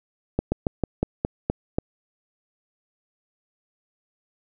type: slowing click train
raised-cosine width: 2 ms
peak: -8 dBFS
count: 8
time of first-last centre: 0.39-1.785 s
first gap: 130 ms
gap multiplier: 1.14
effects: none